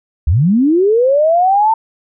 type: linear sweep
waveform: sine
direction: up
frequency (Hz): 62.2 to 906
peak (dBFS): -8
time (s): 0.27-1.74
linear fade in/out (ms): 5
effects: none